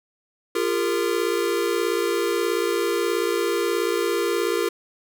square tone cluster, 346.8 / 403.7 / 462.1 Hz, F4 / G#4 / A#4, -12 / -49 / -15 cents, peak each -26 dBFS, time 0.55-4.69 s, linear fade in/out 5 ms, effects none

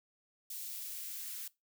blue noise with high-pass filter sweep, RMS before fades -43 dBFS, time 0.5-1.48 s, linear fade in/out 5 ms, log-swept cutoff 3100 to 1200 Hz, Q 0.75, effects noise-tail reverb RT60 0.2 s tail -20 dB re dry

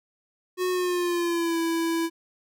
square tone with pitch glide, 365.5 to 331.3 Hz, F#4 to E4, -21 to +9 cents, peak -24 dBFS, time 0.57-2.1 s, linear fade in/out 50 ms, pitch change -170 cents, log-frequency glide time 0.71-1.58 s, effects none

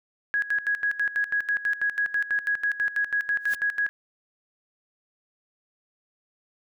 sine tone with tremolo, 1661.2 Hz, G#6, in tune, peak -21 dBFS, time 0.34-3.89 s, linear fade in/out 0 ms, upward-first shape square, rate 6.1 Hz, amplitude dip 80%
white noise with exponential growth, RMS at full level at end -35 dBFS, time 3.4-3.55 s, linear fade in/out 2 ms, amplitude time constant 32 ms
effects none

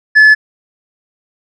sine tone with tanh clipping, 1725 Hz, A6, 35 cents flat, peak -3 dBFS, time 0.15-0.35 s, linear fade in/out 20 ms, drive 2 dB, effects none

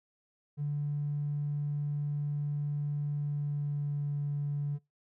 triangle tone with pitch glide, 145.9 to 144.39 Hz, D3 to D3, -11 to -29 cents, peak -26 dBFS, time 0.57-4.79 s, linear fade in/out 50 ms, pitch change -18 cents, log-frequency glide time 3.11-4.16 s, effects noise-tail reverb RT60 0.2 s tail -25 dB re dry + tanh soft clip ceiling -28 dBFS

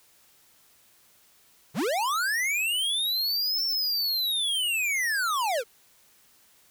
square linear two-way sweep, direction up then down, 107.6 to 5450 to 420.4 Hz, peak -25 dBFS, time 1.74-5.64 s, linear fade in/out 50 ms, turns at 3.65 s, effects white hiss -60 dBFS RMS until 6.7 s

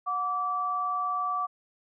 sine tone pair together, 730 / 1158.8 Hz, F#5 / D6, -24 / -24 cents, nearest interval minor sixth, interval 800 cents, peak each -34 / -27 dBFS, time 0.06-1.47 s, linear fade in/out 20 ms, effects none

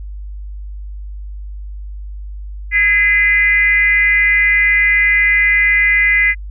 sine tone with frequency modulation, 2037 Hz, C7, 47 cents flat, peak -9 dBFS, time 2.71-6.35 s, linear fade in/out 50 ms, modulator 379 Hz, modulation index 0.55, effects added 50 Hz sine -25 dBFS peak until 6.5 s

